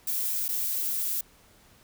violet noise with dropouts, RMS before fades -29 dBFS, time 0.07-1.21 s, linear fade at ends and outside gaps 5 ms, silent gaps 0.482-0.488 s, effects pink hiss -58 dBFS RMS until 1.83 s

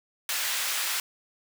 pink high-pass noise, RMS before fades -29 dBFS, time 0.29-1 s, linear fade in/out 2 ms, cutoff 1600 Hz, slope 12 dB/octave, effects none

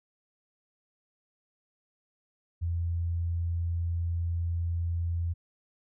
sine tone, 85 Hz, F2, 46 cents flat, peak -27 dBFS, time 2.61-5.34 s, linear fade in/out 20 ms, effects none

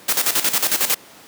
white noise with tremolo, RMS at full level -17 dBFS, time 0.08-0.95 s, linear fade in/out 10 ms, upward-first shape square, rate 11 Hz, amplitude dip 70%, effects pink hiss -44 dBFS RMS until 1.27 s + high-pass 200 Hz 12 dB/octave

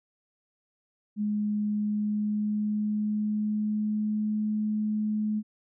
sine tone with pitch glide, 209.3 to 213.1 Hz, G#3 to G#3, +14 to +45 cents, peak -25 dBFS, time 1.16-5.43 s, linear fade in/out 50 ms, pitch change +31 cents, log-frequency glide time 1.66-4.42 s, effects none

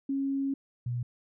sine tone pair in turn, 273.9 / 121.48 Hz, C#4 / B2, -21 / -28 cents, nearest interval octave + major second, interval 1407 cents, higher first, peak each -27 / -29 dBFS, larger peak first, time 0.09-0.54 / 0.86-1.03 s, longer first, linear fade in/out 5 ms, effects none

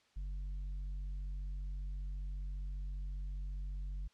triangle tone with tanh clipping, 47.4 Hz, F#1, 43 cents sharp, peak -39 dBFS, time 0.16-4.08 s, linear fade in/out 10 ms, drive 9 dB, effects white hiss -71 dBFS RMS until 4.13 s + low-pass 5000 Hz 12 dB/octave

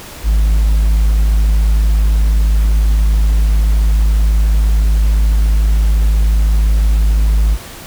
triangle tone with hard clipping, 53 Hz, G#1, 36 cents sharp, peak -7 dBFS, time 0.23-7.58 s, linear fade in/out 50 ms, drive 1 dB, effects pink hiss -32 dBFS RMS until 7.86 s

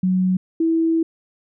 sine tone pair in turn, 185.1 / 327 Hz, F#3 / E4, +1 / -14 cents, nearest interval minor seventh, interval 985 cents, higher second, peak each -15 dBFS, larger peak neither, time 0.03-0.37 / 0.6-1.03 s, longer second, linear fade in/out 5 ms, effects none

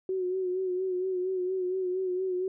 sine tone with vibrato, 370 Hz, F#4, in tune, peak -27 dBFS, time 0.09-2.48 s, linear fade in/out 2 ms, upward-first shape sine, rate 4.3 Hz, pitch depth 45 cents each way, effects none

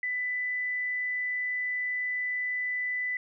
sine tone, 1993 Hz, B6, 15 cents sharp, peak -28 dBFS, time 0.03-3.17 s, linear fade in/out 2 ms, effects none

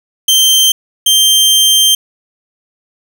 sawtooth tone pair in turn, 3136 / 3150 Hz, G7 / G7, 0 / +8 cents, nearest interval unison, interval 8 cents, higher second, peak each -3 dBFS, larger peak neither, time 0.28-0.72 / 1.06-1.95 s, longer second, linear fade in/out 5 ms, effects none

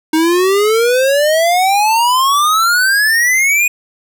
square exponential sweep, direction up, 311.1 to 2489 Hz, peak -10 dBFS, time 0.13-3.68 s, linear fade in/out 5 ms, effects none

